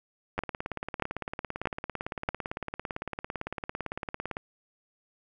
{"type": "two click trains", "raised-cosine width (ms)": 0.5, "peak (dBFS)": [-18, -12], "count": [72, 4], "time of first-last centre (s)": [[0.38, 4.369], [0.39, 2.289]], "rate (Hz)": [17.8, 1.58], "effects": []}